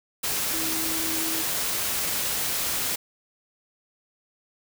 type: tone in noise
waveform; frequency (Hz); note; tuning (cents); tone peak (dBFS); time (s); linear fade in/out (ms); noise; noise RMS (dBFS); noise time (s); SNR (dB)
sine; 322.3; E4; -39; -33; 0.53-1.42; 10; white; -27; 0.23-2.96; -9
effects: none